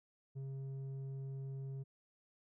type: tone with low-pass filter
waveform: square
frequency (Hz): 135.3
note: C#3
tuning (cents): -42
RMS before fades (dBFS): -44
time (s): 0.35-1.84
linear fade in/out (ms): 20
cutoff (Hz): 280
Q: 1.3
effects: none